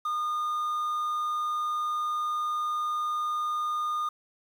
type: tone with quantisation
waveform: triangle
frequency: 1220 Hz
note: D#6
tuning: 34 cents flat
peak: -25 dBFS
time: 0.05-4.09 s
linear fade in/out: 5 ms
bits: 9
effects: none